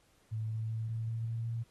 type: tone with pitch steps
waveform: sine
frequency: 110 / 110.89 / 111.79 / 112.7 / 113.62 / 114.54 / 115.47 Hz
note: A2 / A2 / A2 / A2 / A#2 / A#2 / A#2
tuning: 0 / +14 / +28 / +42 / -44 / -30 / -16 cents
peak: -33 dBFS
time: 0.31-1.64 s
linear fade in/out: 20 ms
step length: 190 ms
effects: pink hiss -69 dBFS RMS until 1.7 s + AAC 32 kbps